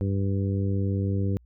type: harmonic tone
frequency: 98 Hz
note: G2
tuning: in tune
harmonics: 1 / 2 / 3 / 4 / 5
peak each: -24 / -30 / -34 / -36 / -38 dBFS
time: 0.01-1.37 s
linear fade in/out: 0 ms
effects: added 60 Hz sine -53 dBFS peak until 1.45 s